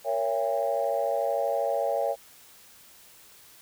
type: chord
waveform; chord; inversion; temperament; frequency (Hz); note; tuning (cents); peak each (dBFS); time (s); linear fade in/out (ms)
sine; A# diminished seventh; none; just; 466.2 / 559.4 / 671.3 / 805.5; A#4 / C#5 / E5 / G5; 0 / +16 / +31 / +47; -32 / -27 / -29 / -31; 0.04-2.16; 50
effects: tanh soft clip ceiling -14 dBFS + white hiss -53 dBFS RMS until 3.61 s